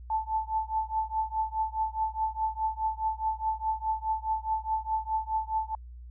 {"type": "tone with tremolo", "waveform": "sine", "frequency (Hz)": 878, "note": "A5", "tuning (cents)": -4, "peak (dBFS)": -23, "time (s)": [0.1, 5.75], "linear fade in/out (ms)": 2, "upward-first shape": "triangle", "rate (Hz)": 4.8, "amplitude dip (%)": 100, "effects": ["added 60 Hz sine -42 dBFS peak until 6.1 s"]}